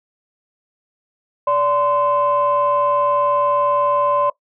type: tone pair together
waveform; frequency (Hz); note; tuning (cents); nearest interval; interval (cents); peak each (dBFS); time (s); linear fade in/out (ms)
sine; 579 / 1033.2; D5 / C6; -25 / -22; minor seventh; 1003; -16; 1.47-4.3; 5
effects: noise-tail reverb RT60 0.1 s tail -18 dB re dry + tanh soft clip ceiling -8 dBFS